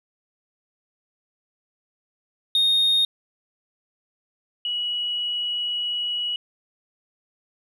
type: tone pair in turn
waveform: sine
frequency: 3700 / 2923 Hz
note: A#7 / F#7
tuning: -14 / -22 cents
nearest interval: major third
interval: 408 cents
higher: first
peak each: -14 / -23 dBFS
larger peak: first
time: 2.55-3.05 / 4.65-6.36 s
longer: second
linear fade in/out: 2 ms
effects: tanh soft clip ceiling -15 dBFS